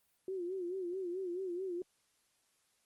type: tone with vibrato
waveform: sine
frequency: 364.5 Hz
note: F#4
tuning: 26 cents flat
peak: -36 dBFS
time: 0.28-1.82 s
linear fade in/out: 2 ms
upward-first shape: sine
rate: 4.6 Hz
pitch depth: 100 cents each way
effects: white hiss -75 dBFS RMS until 2.85 s + Opus 32 kbps